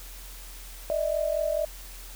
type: tone pair together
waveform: sine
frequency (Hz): 597.4 / 642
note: D5 / E5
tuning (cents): +29 / -46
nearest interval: minor second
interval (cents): 125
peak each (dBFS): -27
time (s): 0.9-1.65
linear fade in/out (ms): 0
effects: added 42 Hz sine -42 dBFS peak until 2.15 s + white hiss -46 dBFS RMS until 2.15 s